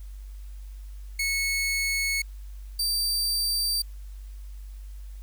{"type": "tone pair in turn", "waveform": "sawtooth", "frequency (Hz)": [2200, 4662], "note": ["C#7", "D8"], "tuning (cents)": [-14, -14], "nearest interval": "octave + minor second", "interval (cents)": 1300, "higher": "second", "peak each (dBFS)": -21, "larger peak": "neither", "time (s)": [[1.19, 2.22], [2.79, 3.82]], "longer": "neither", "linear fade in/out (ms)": 5, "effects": ["added 49 Hz sine -37 dBFS peak until 5.22 s", "white hiss -60 dBFS RMS until 5.22 s"]}